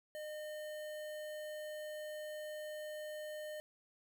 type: tone with notch filter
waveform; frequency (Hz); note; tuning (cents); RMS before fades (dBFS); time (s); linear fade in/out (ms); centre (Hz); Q
square; 609; D#5; -37; -45; 0.15-3.6; 0; 5300; 1.9
effects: none